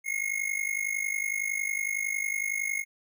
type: tone with amplitude modulation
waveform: square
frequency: 2161 Hz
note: C#7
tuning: 45 cents flat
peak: -25 dBFS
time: 0.04-2.85 s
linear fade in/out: 50 ms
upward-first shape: sine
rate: 50.9 Hz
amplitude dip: 85%
effects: none